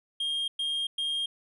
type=tone bursts; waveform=triangle; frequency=3224 Hz; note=G7; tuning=48 cents sharp; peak=-26 dBFS; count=3; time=0.2-1.26 s; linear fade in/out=5 ms; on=280 ms; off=110 ms; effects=resampled to 24000 Hz